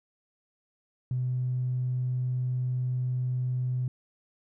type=tone with tanh clipping; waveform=triangle; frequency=126.3 Hz; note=B2; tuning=39 cents sharp; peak=-26 dBFS; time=1.11-3.88 s; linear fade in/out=2 ms; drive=4 dB; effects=none